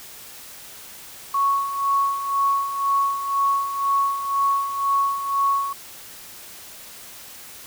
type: tone with tremolo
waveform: sine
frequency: 1108.7 Hz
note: C#6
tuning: in tune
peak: -16 dBFS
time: 1.34-5.73 s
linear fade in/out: 5 ms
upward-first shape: sine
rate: 2 Hz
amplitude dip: 65%
effects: white hiss -41 dBFS RMS until 7.66 s